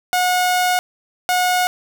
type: tone bursts at uneven times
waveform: sawtooth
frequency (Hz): 726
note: F#5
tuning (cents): -33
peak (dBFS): -11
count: 2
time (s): 0.13-0.79 / 1.29-1.67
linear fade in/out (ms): 0
effects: none